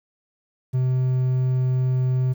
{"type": "tone", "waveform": "triangle", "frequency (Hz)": 128.4, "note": "C3", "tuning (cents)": -32, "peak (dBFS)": -16, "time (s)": [0.73, 2.34], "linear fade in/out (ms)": 20, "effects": ["9-bit"]}